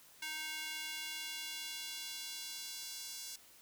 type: tone with high-pass filter sweep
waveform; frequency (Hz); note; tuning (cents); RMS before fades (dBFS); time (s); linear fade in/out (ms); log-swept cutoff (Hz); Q
square; 311.1; D#4; 0; -44; 0.22-3.36; 5; 2000 to 5200; 1.3
effects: white hiss -61 dBFS RMS until 3.61 s